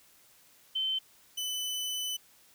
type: tone pair in turn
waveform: sine / sawtooth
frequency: 3081 / 3005 Hz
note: G7 / F#7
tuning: -31 / +26 cents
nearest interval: unison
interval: 43 cents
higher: first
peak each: -28 / -29 dBFS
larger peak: first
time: 0.75-0.99 / 1.37-2.17 s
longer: second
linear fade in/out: 10 ms
effects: white hiss -61 dBFS RMS until 2.54 s